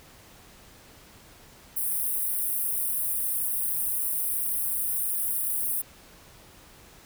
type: high-pass noise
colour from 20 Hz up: white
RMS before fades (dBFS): -28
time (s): 1.76-5.82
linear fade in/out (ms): 10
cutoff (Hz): 8900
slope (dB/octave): 96
effects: pink hiss -52 dBFS RMS until 7.05 s